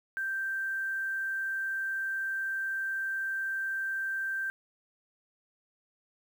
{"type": "tone with quantisation", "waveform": "sine", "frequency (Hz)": 1568, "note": "G6", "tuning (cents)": 0, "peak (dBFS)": -30, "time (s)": [0.17, 4.5], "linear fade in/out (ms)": 0, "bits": 9, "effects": []}